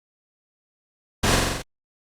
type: noise with echo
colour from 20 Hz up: pink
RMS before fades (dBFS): -20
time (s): 1.23-1.36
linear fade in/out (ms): 10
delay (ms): 44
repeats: 6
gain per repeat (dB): -2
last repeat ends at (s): 1.624
effects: low-pass 9000 Hz 12 dB/octave + Opus 48 kbps